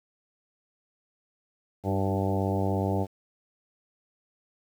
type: harmonic tone with a mistuned harmonic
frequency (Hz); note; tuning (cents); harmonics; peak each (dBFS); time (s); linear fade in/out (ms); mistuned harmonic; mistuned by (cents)
97; G2; -18; 1 / 2 / 3 / 4 / 5 / 6 / 7 / 8 / 9; -28 / -31 / -33 / -34 / -35 / -36 / -36 / -37 / -38; 1.83-3.07; 50; 3; +29
effects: 9-bit